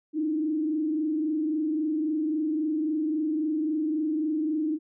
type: tone with frequency modulation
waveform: sine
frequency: 309.4 Hz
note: D#4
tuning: 10 cents flat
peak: -24 dBFS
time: 0.13-4.79 s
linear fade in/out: 50 ms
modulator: 23.7 Hz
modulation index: 0.64
effects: none